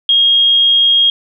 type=tone; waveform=sine; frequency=3257 Hz; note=G#7; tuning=34 cents flat; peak=-7 dBFS; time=0.09-1.1 s; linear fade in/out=2 ms; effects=none